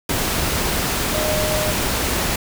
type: tone in noise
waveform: sine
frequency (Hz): 615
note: D#5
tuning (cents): -20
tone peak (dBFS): -22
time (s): 1.14-1.71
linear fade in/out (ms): 5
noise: pink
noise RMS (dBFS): -21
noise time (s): 0.09-2.36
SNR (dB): -4
effects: none